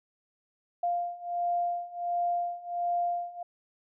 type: beating tone pair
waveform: sine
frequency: 698 / 699.4 Hz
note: F5 / F5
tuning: -1 / +2 cents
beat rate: 1.4 Hz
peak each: -32 / -30 dBFS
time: 0.83-3.43 s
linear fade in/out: 5 ms
effects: none